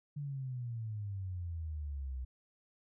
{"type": "exponential sweep", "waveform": "sine", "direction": "down", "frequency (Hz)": [147.6, 62.3], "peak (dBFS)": -37, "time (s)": [0.16, 2.25], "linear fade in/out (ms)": 10, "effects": []}